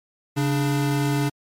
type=tone pair together; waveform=square; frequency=138.59 / 293.7 Hz; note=C#3 / D4; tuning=0 / 0 cents; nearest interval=octave + minor second; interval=1300 cents; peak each=-22 / -25 dBFS; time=0.36-1.3 s; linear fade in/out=20 ms; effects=MP3 64 kbps